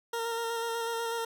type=tone with vibrato; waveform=20% pulse; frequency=461.6 Hz; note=A#4; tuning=17 cents flat; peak=-26 dBFS; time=0.13-1.25 s; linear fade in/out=5 ms; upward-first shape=square; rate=8.1 Hz; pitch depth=16 cents each way; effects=none